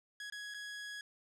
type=tone with dropouts; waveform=sawtooth; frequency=1669 Hz; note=G#6; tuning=8 cents sharp; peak=-39 dBFS; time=0.2-1.01 s; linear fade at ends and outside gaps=2 ms; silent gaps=0.3-0.323 / 0.54-0.544 s; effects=low-pass 8000 Hz 12 dB/octave